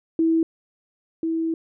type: tone pair in turn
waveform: sine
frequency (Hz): 326.1 / 326.1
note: E4 / E4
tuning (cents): -19 / -19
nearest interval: unison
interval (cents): 0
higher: neither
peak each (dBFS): -16 / -21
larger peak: first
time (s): 0.19-0.43 / 1.23-1.54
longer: second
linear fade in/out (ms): 2
effects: none